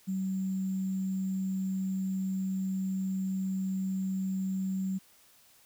sine tone with sample-and-hold, 190 Hz, F#3, 46 cents sharp, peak -29 dBFS, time 0.07-4.99 s, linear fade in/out 20 ms, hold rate 7350 Hz, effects white hiss -61 dBFS RMS until 5.65 s

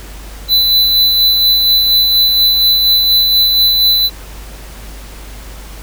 square tone with tremolo, 3998 Hz, B7, 20 cents sharp, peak -7 dBFS, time 0.48-4.1 s, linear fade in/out 50 ms, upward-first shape sine, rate 4.2 Hz, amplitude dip 30%, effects added 50 Hz sine -29 dBFS peak until 5.82 s + pink hiss -35 dBFS RMS until 5.82 s

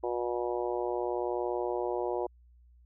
harmonic tone, 120.9 Hz, B2, 36 cents flat, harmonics 3 / 4 / 5 / 6 / 7 / 8, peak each -33 / -35 / -37 / -39 / -40 / -41 dBFS, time 0.03-2.27 s, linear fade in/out 10 ms, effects added 60 Hz sine -56 dBFS peak until 2.85 s

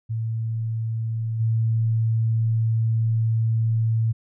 sine tone with level steps, 112.7 Hz, A2, 42 cents sharp, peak -23 / -18 dBFS, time 0.09-4.13 s, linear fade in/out 20 ms, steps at 1.39 s, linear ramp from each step 20 ms, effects none

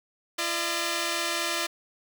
5% pulse tone pair together, 339.5 / 604.9 Hz, F4 / D#5, -49 / -49 cents, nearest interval minor seventh, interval 1000 cents, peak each -18 dBFS, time 0.38-1.67 s, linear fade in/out 10 ms, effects none

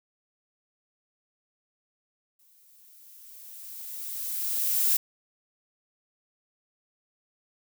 violet noise with exponential growth, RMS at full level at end -22 dBFS, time 2.39-4.97 s, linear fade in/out 5 ms, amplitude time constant 560 ms, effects none

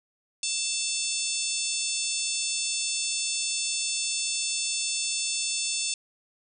harmonic tone with a mistuned harmonic, 887 Hz, A5, 14 cents sharp, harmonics 3 / 4 / 5 / 6 / 7 / 8 / 9 / 10, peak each -35 / -35 / -35 / -35 / -35 / -35 / -35 / -35 dBFS, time 0.43-5.94 s, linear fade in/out 2 ms, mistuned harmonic 7, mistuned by +33 cents, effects none

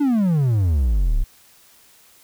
triangle exponential sweep, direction down, 300.3 to 30.87 Hz, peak -13 dBFS, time 0-1.24 s, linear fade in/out 10 ms, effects white hiss -52 dBFS RMS until 2.23 s

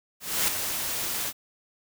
white noise with ADSR envelope, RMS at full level -23 dBFS, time 0.2-1.33 s, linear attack 280 ms, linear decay 4 ms, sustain -7 dB, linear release 49 ms, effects none

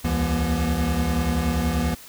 square tone cluster, 68 / 78.4 / 167.5 / 241.4 Hz, C#2 / D#2 / E3 / B3, -33 / +14 / +28 / -39 cents, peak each -27 dBFS, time 0.04-1.95 s, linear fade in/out 10 ms, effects white hiss -44 dBFS RMS until 2.08 s

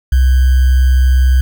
sine tone with sample-and-hold, 64.3 Hz, C2, 30 cents flat, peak -6 dBFS, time 0.12-1.41 s, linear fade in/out 5 ms, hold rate 1575 Hz, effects none

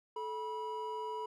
triangle tone pair together, 434.2 / 973.9 Hz, A4 / B5, -23 / -24 cents, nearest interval octave + major second, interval 1399 cents, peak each -39 / -37 dBFS, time 0.16-1.26 s, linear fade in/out 5 ms, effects none

